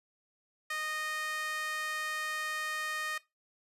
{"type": "tone with high-pass filter", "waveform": "sawtooth", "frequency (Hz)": 618, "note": "D#5", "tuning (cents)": -12, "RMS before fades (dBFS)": -36, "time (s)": [0.7, 3.18], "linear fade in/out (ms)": 5, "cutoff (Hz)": 1600, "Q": 3, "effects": ["noise-tail reverb RT60 0.2 s tail -18 dB re dry", "resampled to 32000 Hz"]}